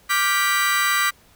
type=chord; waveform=35% pulse; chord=G dominant seventh; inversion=second; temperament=just; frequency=1176 / 1411.2 / 1568 / 1960 Hz; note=D6 / F6 / G6 / B6; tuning=+2 / +18 / 0 / -14 cents; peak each=-20 / -26 / -24 / -20 dBFS; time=0.09-1.11 s; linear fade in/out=20 ms; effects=pink hiss -54 dBFS RMS until 1.35 s